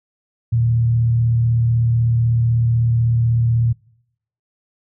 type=tone with frequency modulation; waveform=sine; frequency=116.54 Hz; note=A#2; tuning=in tune; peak=-13 dBFS; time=0.52-3.73 s; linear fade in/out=10 ms; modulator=36.1 Hz; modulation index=0.32; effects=noise-tail reverb RT60 0.8 s tail -26 dB re dry

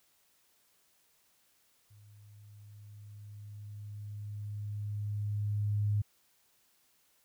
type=tone with level ramp; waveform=sine; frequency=103.83 Hz; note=G#2; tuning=in tune; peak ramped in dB=-55 to -26 dBFS; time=1.9-6.02 s; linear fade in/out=10 ms; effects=white hiss -70 dBFS RMS until 7.24 s

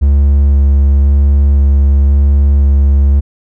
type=tone with vibrato; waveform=triangle; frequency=70 Hz; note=C#2; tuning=18 cents sharp; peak=-3 dBFS; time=0.01-3.21 s; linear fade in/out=20 ms; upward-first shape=square; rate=0.96 Hz; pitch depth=9 cents each way; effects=none

